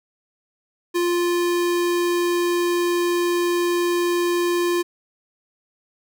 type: tone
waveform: square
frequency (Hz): 349.2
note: F4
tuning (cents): 0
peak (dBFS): -19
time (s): 0.94-4.83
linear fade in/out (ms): 20
effects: none